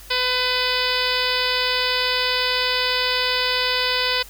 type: harmonic tone with a mistuned harmonic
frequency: 502 Hz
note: B4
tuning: 28 cents sharp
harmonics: 1 / 2 / 3 / 4 / 5 / 6 / 7 / 8 / 9 / 10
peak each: -28 / -28 / -28 / -28 / -28 / -28 / -28 / -28 / -28 / -28 dBFS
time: 0.1-4.23 s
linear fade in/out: 10 ms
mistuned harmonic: 8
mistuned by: -18 cents
effects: added 50 Hz sine -43 dBFS peak until 4.29 s + white hiss -44 dBFS RMS until 4.29 s